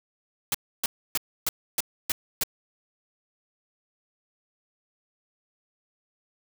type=noise bursts; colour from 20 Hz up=white; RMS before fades=-25 dBFS; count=7; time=0.52-2.435 s; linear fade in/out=2 ms; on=25 ms; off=290 ms; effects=none